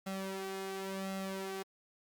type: tone with flanger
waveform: sawtooth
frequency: 192.5 Hz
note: G3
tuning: 31 cents flat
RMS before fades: -40 dBFS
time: 0.06-1.63 s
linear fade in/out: 10 ms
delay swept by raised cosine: 1.5 to 2.8 ms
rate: 0.93 Hz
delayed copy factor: +0.7
effects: Opus 48 kbps